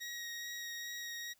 20% pulse tone with vibrato, 1890 Hz, A#6, 23 cents sharp, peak -36 dBFS, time 0-1.34 s, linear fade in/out 20 ms, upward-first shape sine, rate 2.4 Hz, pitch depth 11 cents each way, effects white hiss -71 dBFS RMS until 1.39 s

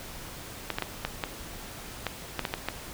clicks, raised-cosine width 0.3 ms, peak -12 dBFS, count 10, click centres 0.703 / 0.785 / 0.823 / 1.05 / 1.238 / 2.067 / 2.393 / 2.452 / 2.539 / 2.686 s, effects pink hiss -42 dBFS RMS until 2.93 s

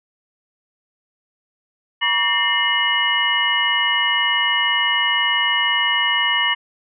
sine tone cluster, 958 / 1140 / 1813 / 2109 / 2925 Hz, A#5 / C#6 / A#6 / C7 / F#7, +47 / +48 / -49 / +13 / -21 cents, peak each -25 / -27 / -21 / -23 / -19 dBFS, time 2.01-6.55 s, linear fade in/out 20 ms, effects none

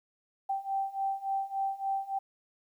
sine beating tone pair, 779 / 782.5 Hz, G5 / G5, -11 / -3 cents, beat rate 3.5 Hz, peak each -34 / -32 dBFS, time 0.49-2.19 s, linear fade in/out 10 ms, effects 11-bit

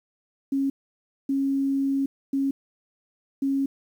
sine tone bursts at uneven times, 273.7 Hz, C#4, 22 cents flat, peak -21 dBFS, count 4, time 0.52-0.7 / 1.29-2.06 / 2.33-2.51 / 3.42-3.66 s, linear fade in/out 5 ms, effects 9-bit

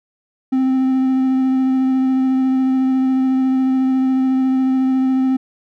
triangle tone with vibrato, 261.6 Hz, C4, in tune, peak -11 dBFS, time 0.52-5.37 s, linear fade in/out 10 ms, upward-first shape triangle, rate 14 Hz, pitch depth 14 cents each way, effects none

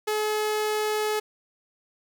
sawtooth tone, 426.5 Hz, G#4, 46 cents sharp, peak -20 dBFS, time 0.07-1.2 s, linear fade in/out 10 ms, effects none

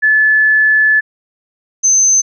sine tone pair in turn, 1730 / 6194 Hz, A6 / G8, -30 / -22 cents, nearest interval octave + minor seventh, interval 2208 cents, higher second, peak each -7 dBFS, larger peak neither, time 0.02-1.01 / 1.83-2.22 s, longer first, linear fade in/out 20 ms, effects none

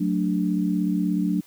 sine chord, D major, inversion first, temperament just, 183.54 / 220.2 / 293.7 Hz, F#3 / A3 / D4, -14 / +2 / 0 cents, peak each -23 / -27 / -25 dBFS, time 0-1.41 s, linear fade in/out 10 ms, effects white hiss -54 dBFS RMS until 1.46 s

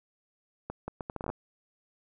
accelerating click train, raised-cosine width 1 ms, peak -21 dBFS, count 11, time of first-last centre 0.7-1.3 s, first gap 180 ms, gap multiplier 0.71, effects none

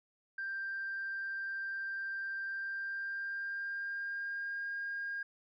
sine tone with pitch glide, 1579 to 1617.8 Hz, G6 to G#6, +12 to -46 cents, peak -35 dBFS, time 0.38-5.23 s, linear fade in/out 5 ms, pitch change +42 cents, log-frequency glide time 2.47-4.69 s, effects tanh soft clip ceiling -32 dBFS

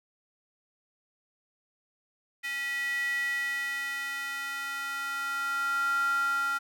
square tone with high-pass filter sweep, 277.2 Hz, C#4, in tune, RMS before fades -31 dBFS, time 2.43-6.59 s, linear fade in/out 20 ms, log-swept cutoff 2100 to 1300 Hz, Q 9.1, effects none

